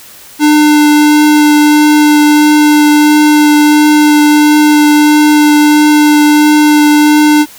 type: tone with vibrato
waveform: square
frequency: 299.2 Hz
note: D4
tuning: 32 cents sharp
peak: -4 dBFS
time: 0.39-7.46 s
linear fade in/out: 50 ms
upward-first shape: triangle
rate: 1.5 Hz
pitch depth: 10 cents each way
effects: white hiss -34 dBFS RMS until 7.58 s